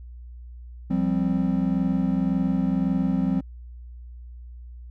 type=chord; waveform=triangle; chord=F suspended second; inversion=none; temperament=just; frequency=174.61 / 196.44 / 261.9 Hz; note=F3 / G3 / C4; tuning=0 / +4 / +2 cents; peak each=-23 dBFS; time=0.9-3.41 s; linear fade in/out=10 ms; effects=added 60 Hz sine -38 dBFS peak until 4.9 s